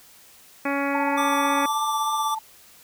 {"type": "harmonic tone", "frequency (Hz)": 280, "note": "C#4", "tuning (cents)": 18, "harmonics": [1, 2, 3, 4, 5, 6, 7, 8, 9], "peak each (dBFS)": [-26, -29, -31, -32, -33, -34, -34, -35, -36], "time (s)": [0.65, 1.66], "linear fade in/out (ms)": 5}
{"type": "tone with tremolo", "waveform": "sine", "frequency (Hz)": 880, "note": "A5", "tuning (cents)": 0, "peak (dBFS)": -22, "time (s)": [0.94, 2.39], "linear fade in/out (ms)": 10, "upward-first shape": "triangle", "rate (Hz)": 16, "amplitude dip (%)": 65}
{"type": "tone with vibrato", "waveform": "square", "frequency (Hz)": 1174.7, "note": "D6", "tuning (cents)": 0, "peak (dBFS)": -25, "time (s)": [1.17, 2.35], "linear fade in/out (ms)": 10, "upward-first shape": "triangle", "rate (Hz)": 3.4, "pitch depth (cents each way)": 11}
{"effects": ["white hiss -51 dBFS RMS until 2.83 s"]}